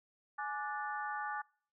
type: harmonic tone with a mistuned harmonic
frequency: 293.7 Hz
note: D4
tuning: in tune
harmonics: 3 / 4 / 5 / 6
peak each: -40 / -42 / -43 / -45 dBFS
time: 0.38-1.42 s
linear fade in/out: 10 ms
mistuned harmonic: 3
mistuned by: -78 cents
effects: noise-tail reverb RT60 0.5 s tail -25 dB re dry